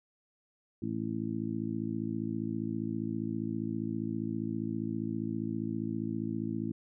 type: harmonic tone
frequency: 55 Hz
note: A1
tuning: in tune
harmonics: 2 / 3 / 4 / 5 / 6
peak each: -40 / -41 / -36 / -38 / -38 dBFS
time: 0.82-6.72 s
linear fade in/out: 5 ms
effects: none